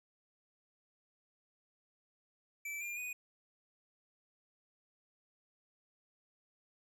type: tone with pitch steps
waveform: square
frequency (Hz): 2321 / 2399 / 2479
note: D7 / D7 / D#7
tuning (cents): -21 / +36 / -7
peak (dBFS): -40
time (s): 2.65-3.13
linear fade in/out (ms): 5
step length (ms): 160
effects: none